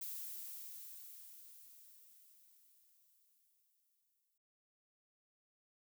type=noise with exponential decay; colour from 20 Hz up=violet; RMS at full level=-44 dBFS; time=0.01-4.38 s; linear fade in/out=5 ms; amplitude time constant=950 ms; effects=none